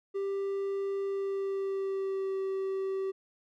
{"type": "tone with pitch glide", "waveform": "triangle", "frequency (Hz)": [394, 385.2], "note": ["G4", "G4"], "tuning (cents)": [9, -30], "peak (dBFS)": -28, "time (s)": [0.14, 3.12], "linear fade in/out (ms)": 20, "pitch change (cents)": -39, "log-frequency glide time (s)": [1.05, 2.38], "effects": []}